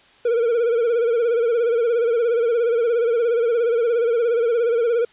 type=tone with vibrato; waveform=triangle; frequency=468.1 Hz; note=A#4; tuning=7 cents sharp; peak=-14 dBFS; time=0.25-5.05 s; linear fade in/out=5 ms; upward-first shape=sine; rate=17 Hz; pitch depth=72 cents each way; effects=white hiss -52 dBFS RMS until 5.12 s + resampled to 8000 Hz